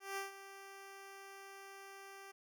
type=tone with ADSR envelope; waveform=10% pulse; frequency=392 Hz; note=G4; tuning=in tune; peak=-30 dBFS; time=0-2.32 s; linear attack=170 ms; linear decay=140 ms; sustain=-13 dB; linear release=12 ms; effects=none